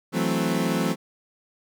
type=chord; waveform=30% pulse; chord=F# half-diminished seventh; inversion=third; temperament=equal; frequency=164.81 / 185 / 220 / 261.6 Hz; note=E3 / F#3 / A3 / C4; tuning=0 / 0 / 0 / 0 cents; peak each=-25 dBFS; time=0.12-0.96 s; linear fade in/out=50 ms; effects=none